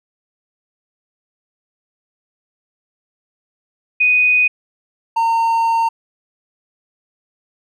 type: tone pair in turn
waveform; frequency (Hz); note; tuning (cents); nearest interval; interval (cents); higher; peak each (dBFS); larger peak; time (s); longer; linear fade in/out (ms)
sine / triangle; 2489 / 914.2; D#7 / A#5; 0 / -34; octave + perfect fourth; 1734; first; -10 / -11; first; 4-4.48 / 5.16-5.89; second; 10
effects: none